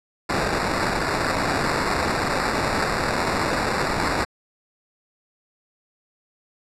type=noise with sample-and-hold; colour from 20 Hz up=white; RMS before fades=-23 dBFS; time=0.29-4.25 s; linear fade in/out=10 ms; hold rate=3150 Hz; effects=low-pass 8000 Hz 12 dB/octave